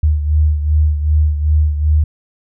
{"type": "beating tone pair", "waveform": "sine", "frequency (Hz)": [75.6, 78.2], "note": ["D#2", "D#2"], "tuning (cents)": [-49, 9], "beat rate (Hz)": 2.6, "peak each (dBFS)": [-11, -18], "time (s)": [0.03, 2.04], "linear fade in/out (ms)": 5, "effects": []}